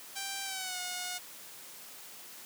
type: tone with pitch glide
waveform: 5% pulse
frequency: 785 to 724 Hz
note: G5 to F#5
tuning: +2 to -38 cents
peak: -24 dBFS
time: 0.15-1.19 s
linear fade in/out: 20 ms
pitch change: -140 cents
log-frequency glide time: 0.44-0.79 s
effects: white hiss -49 dBFS RMS until 2.45 s + high-pass 150 Hz 12 dB/octave